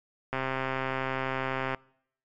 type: click train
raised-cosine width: 0.5 ms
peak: -15 dBFS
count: 188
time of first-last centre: 0.33-1.747 s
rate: 132 Hz
effects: noise-tail reverb RT60 0.7 s tail -25 dB re dry + MP3 64 kbps